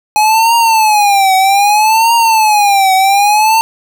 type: tone with vibrato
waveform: square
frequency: 840 Hz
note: G#5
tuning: 19 cents sharp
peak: -7 dBFS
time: 0.16-3.61 s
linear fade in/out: 0 ms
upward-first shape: triangle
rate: 0.63 Hz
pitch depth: 190 cents each way
effects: none